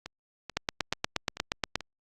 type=two click trains; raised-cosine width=0.2 ms; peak=-21 / -9 dBFS; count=5 / 11; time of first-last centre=0.06-1.807 / 0.57-1.756 s; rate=2.29 / 8.43 Hz; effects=Opus 48 kbps